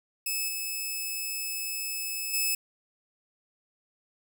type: tone with level steps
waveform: 5% pulse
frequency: 2598 Hz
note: E7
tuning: 26 cents flat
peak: -19 / -22 / -16 dBFS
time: 0.26-2.55 s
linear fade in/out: 5 ms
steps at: 0.48 / 2.33 s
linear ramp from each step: 10 ms
effects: none